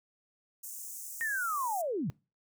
pink high-pass noise, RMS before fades -43 dBFS, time 0.63-1.82 s, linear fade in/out 10 ms, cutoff 6400 Hz, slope 48 dB/octave
sine linear sweep, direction down, 1864.7 to 116.8 Hz, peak -30 dBFS, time 1.21-2.1 s, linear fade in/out 0 ms
effects noise-tail reverb RT60 0.3 s tail -23 dB re dry

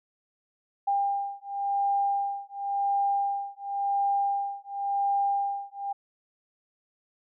sine beating tone pair, 799 / 799.93 Hz, G5 / G5, +33 / +35 cents, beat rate 0.93 Hz, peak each -28 dBFS, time 0.87-5.93 s, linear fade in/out 10 ms, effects none

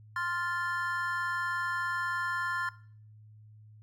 triangle chord, F major, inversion second, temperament equal with one note detuned, 1046.5 / 1396.9 / 1751.9 Hz, C6 / F6 / A6, 0 / 0 / -8 cents, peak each -33 dBFS, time 0.16-2.69 s, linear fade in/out 2 ms, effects noise-tail reverb RT60 0.5 s tail -18 dB re dry + added 107 Hz sine -51 dBFS peak until 3.82 s

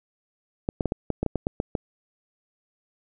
clicks, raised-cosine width 2 ms, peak -11 dBFS, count 11, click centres 0.689 / 0.808 / 0.857 / 0.921 / 1.103 / 1.23 / 1.263 / 1.357 / 1.469 / 1.601 / 1.752 s, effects none

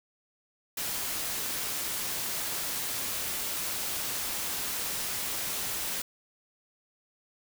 white noise, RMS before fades -33 dBFS, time 0.77-6.02 s, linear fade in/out 5 ms, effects none

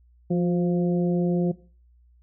harmonic tone with a mistuned harmonic, 174.61 Hz, F3, in tune, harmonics 1 / 2 / 3 / 4, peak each -21 / -26 / -32 / -39 dBFS, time 0.3-1.52 s, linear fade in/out 10 ms, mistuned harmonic 2, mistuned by +35 cents, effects noise-tail reverb RT60 0.4 s tail -19 dB re dry + added 60 Hz sine -54 dBFS peak until 2.22 s

